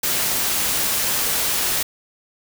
white noise, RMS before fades -21 dBFS, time 0.03-1.83 s, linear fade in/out 5 ms, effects none

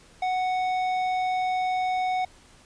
triangle tone with tanh clipping, 740 Hz, F#5, in tune, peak -25 dBFS, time 0.22-2.25 s, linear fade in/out 5 ms, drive 15 dB, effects pink hiss -54 dBFS RMS until 2.65 s + resampled to 22050 Hz

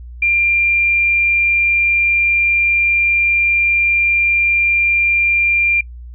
sine tone, 2385 Hz, D7, 26 cents sharp, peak -11 dBFS, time 0.22-5.81 s, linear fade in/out 5 ms, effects noise-tail reverb RT60 0.1 s tail -24 dB re dry + added 60 Hz sine -30 dBFS peak until 6.14 s

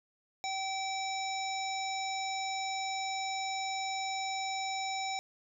harmonic tone, 770 Hz, G5, 31 cents flat, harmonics 1 / 3 / 5 / 7 / 9, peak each -35 / -40 / -42 / -43 / -45 dBFS, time 0.44-5.19 s, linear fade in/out 0 ms, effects none

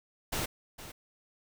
pink noise with echo, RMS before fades -33 dBFS, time 0.32-0.46 s, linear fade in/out 10 ms, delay 460 ms, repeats 1, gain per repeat -13 dB, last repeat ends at 0.92 s, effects none

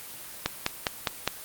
click train, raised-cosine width 0.2 ms, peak -6 dBFS, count 5, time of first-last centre 0.46-1.276 s, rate 4.9 Hz, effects white hiss -42 dBFS RMS until 1.44 s + Opus 24 kbps

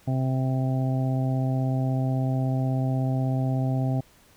harmonic tone, 130.9 Hz, C3, 1 cent sharp, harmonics 1 / 2 / 3 / 4 / 5 / 6, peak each -23 / -29 / -42 / -41 / -35 / -38 dBFS, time 0.07-4.01 s, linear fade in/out 10 ms, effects pink hiss -57 dBFS RMS until 4.36 s

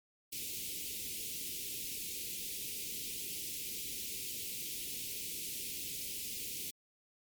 white band-stop noise, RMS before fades -41 dBFS, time 0.32-6.71 s, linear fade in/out 10 ms, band 470 to 2300 Hz, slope 48 dB/octave, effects MP3 96 kbps

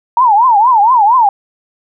sine tone with vibrato, 914 Hz, A#5, 34 cents flat, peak -5 dBFS, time 0.17-1.29 s, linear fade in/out 2 ms, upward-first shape triangle, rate 4.3 Hz, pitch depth 260 cents each way, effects none

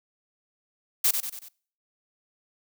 blue noise with echo, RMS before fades -21 dBFS, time 1.04-1.11 s, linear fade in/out 5 ms, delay 94 ms, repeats 4, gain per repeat -6 dB, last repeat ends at 1.486 s, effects noise-tail reverb RT60 0.5 s tail -24 dB re dry

